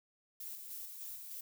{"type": "noise with tremolo", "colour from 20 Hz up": "violet", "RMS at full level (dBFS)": -45, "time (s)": [0.4, 1.41], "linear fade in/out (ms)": 5, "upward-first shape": "square", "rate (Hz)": 3.3, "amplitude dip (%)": 35, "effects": []}